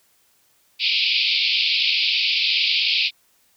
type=band-pass noise; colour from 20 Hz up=pink; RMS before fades=-20 dBFS; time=0.79-3.11 s; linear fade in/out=50 ms; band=2300 to 4900 Hz; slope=96 dB/octave; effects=white hiss -61 dBFS RMS until 3.56 s